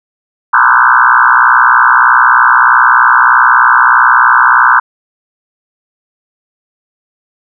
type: tone with frequency modulation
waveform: sine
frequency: 1253 Hz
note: D#6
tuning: 12 cents sharp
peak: -3 dBFS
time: 0.53-4.8 s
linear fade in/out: 10 ms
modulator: 61.6 Hz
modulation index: 5.3
effects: none